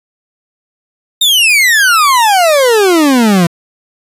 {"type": "exponential sweep", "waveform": "40% pulse", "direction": "down", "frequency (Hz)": [3729, 164.81], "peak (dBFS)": -5, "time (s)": [1.21, 3.47], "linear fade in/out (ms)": 5, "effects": ["resampled to 32000 Hz"]}